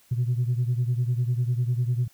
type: beating tone pair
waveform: sine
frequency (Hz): 120 / 130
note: B2 / C3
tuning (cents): -49 / -11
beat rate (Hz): 10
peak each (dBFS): -22 / -26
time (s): 0.11-2.08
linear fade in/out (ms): 10
effects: tanh soft clip ceiling -17 dBFS + white hiss -59 dBFS RMS until 2.13 s